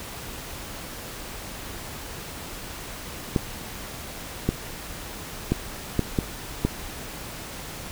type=clicks; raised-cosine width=3 ms; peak=-7 dBFS; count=6; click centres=3.362 / 4.49 / 5.52 / 5.993 / 6.188 / 6.65 s; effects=pink hiss -37 dBFS RMS until 7.91 s